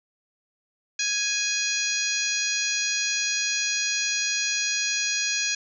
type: harmonic tone with a mistuned harmonic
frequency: 830.6 Hz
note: G#5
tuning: in tune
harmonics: 2 / 3 / 4 / 5 / 6 / 7 / 8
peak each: -32 / -29 / -34 / -31 / -33 / -31 / -30 dBFS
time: 0.99-5.55 s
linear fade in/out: 5 ms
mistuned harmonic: 6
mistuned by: -36 cents
effects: none